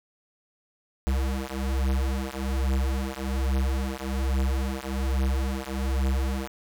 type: beating tone pair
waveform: square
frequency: 65.7 / 66.9 Hz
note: C2 / C2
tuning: +8 / +39 cents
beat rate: 1.2 Hz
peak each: -28 dBFS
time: 1.07-6.48 s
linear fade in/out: 0 ms
effects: none